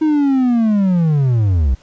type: linear sweep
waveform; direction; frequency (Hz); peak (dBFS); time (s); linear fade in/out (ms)
triangle; down; 316.2 to 59; -9; 0.01-1.75; 10
effects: pink hiss -50 dBFS RMS until 1.82 s + resampled to 16000 Hz